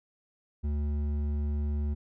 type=tone with hard clipping; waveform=sine; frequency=73.42 Hz; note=D2; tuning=in tune; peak=-29 dBFS; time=0.63-1.95 s; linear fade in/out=20 ms; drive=8 dB; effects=none